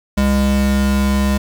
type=tone pair together; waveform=square; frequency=67.8 / 203.2 Hz; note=C#2 / G#3; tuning=-38 / -38 cents; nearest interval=octave + perfect fifth; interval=1900 cents; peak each=-17 dBFS; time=0.17-1.38 s; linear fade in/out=10 ms; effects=8-bit